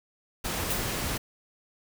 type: noise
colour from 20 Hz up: pink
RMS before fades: -31 dBFS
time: 0.44-1.18 s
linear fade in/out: 10 ms
type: noise with exponential decay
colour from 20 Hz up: blue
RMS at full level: -27 dBFS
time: 0.7-0.95 s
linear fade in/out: 5 ms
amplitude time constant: 54 ms
effects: none